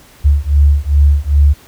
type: beating tone pair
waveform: sine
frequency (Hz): 70.8 / 73.3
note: C#2 / D2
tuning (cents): +37 / -3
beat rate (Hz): 2.5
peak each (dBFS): -10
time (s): 0.24-1.54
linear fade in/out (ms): 20
effects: pink hiss -43 dBFS RMS until 1.67 s